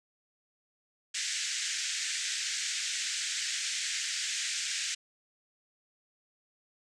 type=band-pass noise; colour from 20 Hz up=white; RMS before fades=-34 dBFS; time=1.14-4.95 s; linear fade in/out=10 ms; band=1600 to 7900 Hz; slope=48 dB/octave; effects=none